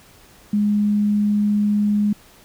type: tone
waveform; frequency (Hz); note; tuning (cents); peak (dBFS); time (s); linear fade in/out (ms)
sine; 207.4; G#3; -2; -15; 0.53-2.13; 5
effects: pink hiss -49 dBFS RMS until 2.44 s